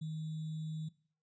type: tone with sample-and-hold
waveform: sine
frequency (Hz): 157.1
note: D#3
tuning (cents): +17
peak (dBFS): -37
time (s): 0.01-0.89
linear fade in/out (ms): 10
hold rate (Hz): 3675
effects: noise-tail reverb RT60 0.5 s tail -20 dB re dry + resampled to 16000 Hz